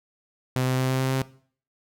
sawtooth tone with pitch steps, 128.3 / 129.12 / 129.94 / 130.77 / 131.6 / 132.44 Hz, C3 / C3 / C3 / C3 / C3 / C3, -34 / -23 / -12 / -1 / +10 / +21 cents, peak -18 dBFS, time 0.56-1.22 s, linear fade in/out 0 ms, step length 110 ms, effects noise-tail reverb RT60 0.5 s tail -19 dB re dry

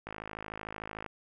click train, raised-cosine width 0.5 ms, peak -24 dBFS, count 54, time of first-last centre 0.07-1.063 s, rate 53.4 Hz, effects none

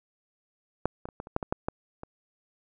clicks, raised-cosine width 1 ms, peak -10 / -22 / -27 / -22 / -29 / -11 / -18 / -12 / -14 / -25 dBFS, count 10, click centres 0.856 / 1.055 / 1.088 / 1.201 / 1.271 / 1.364 / 1.428 / 1.525 / 1.685 / 2.034 s, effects none

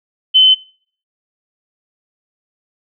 sine tone, 3052 Hz, G7, 47 cents flat, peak -5 dBFS, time 0.34-0.55 s, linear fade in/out 20 ms, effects noise-tail reverb RT60 0.5 s tail -23 dB re dry

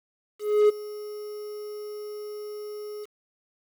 triangle tone with ADSR envelope, 420 Hz, G#4, 19 cents sharp, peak -12 dBFS, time 0.39-3.06 s, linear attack 300 ms, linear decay 15 ms, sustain -20 dB, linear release 26 ms, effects 8-bit

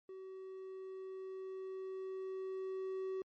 triangle tone with level ramp, 379.3 Hz, F#4, 43 cents sharp, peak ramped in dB -45 to -35 dBFS, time 0.09-3.22 s, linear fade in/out 2 ms, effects MP3 32 kbps

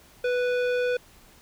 square tone with low-pass filter, 493.9 Hz, B4, in tune, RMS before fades -25 dBFS, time 0.24-0.97 s, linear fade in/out 5 ms, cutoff 2800 Hz, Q 0.9, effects pink hiss -54 dBFS RMS until 1.41 s

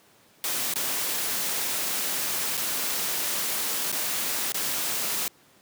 white noise with dropouts, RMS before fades -28 dBFS, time 0.44-5.28 s, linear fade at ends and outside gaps 1 ms, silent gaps 0.738-0.757 / 2.571-2.576 / 3.918-3.925 / 4.521-4.544 s, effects pink hiss -58 dBFS RMS until 5.61 s + high-pass 150 Hz 12 dB/octave

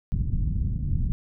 pink low-pass noise, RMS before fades -25 dBFS, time 0.12-1.12 s, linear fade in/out 0 ms, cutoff 170 Hz, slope 24 dB/octave, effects none

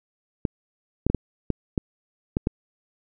clicks, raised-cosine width 3 ms, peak -9 dBFS, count 8, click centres 0.452 / 1.066 / 1.1 / 1.147 / 1.503 / 1.778 / 2.369 / 2.471 s, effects none

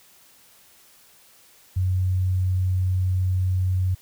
sine tone, 92.5 Hz, F#2, in tune, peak -19 dBFS, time 1.76-3.95 s, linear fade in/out 10 ms, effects white hiss -54 dBFS RMS until 4.01 s

